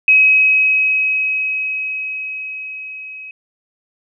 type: tone with level ramp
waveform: sine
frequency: 2546 Hz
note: D#7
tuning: 39 cents sharp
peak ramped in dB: -6 to -30 dBFS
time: 0.08-3.31 s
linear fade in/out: 2 ms
effects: none